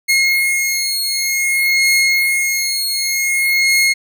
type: beating tone pair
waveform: sawtooth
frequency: 2154 / 2154.54 Hz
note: C7 / C#7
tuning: +50 / -50 cents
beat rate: 0.54 Hz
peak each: -13 dBFS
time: 0.08-3.94 s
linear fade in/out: 20 ms
effects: none